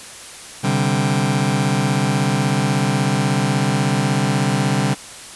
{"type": "chord", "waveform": "sawtooth", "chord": "C suspended second", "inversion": "none", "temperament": "just", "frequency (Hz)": [130.81, 147.16, 196.22], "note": ["C3", "D3", "G3"], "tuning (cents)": [0, 4, 2], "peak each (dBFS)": -16, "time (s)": [0.63, 4.95], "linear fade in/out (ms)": 20, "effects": ["white hiss -36 dBFS RMS until 5.35 s", "resampled to 24000 Hz"]}